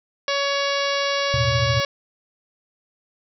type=harmonic tone; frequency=561 Hz; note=C#5; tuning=21 cents sharp; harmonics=1 / 2 / 3 / 4 / 5 / 6 / 7 / 8 / 9 / 10; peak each=-24 / -27 / -29 / -30 / -31 / -32 / -32 / -33 / -34 / -34 dBFS; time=0.28-1.85 s; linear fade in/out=2 ms
type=chord; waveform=sine; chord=E suspended fourth; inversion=none; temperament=just; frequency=82.41 / 109.88 / 123.61 Hz; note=E2 / A2 / B2; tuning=0 / -2 / +2 cents; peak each=-28 / -25 / -22 dBFS; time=1.34-1.8 s; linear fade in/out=0 ms
effects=none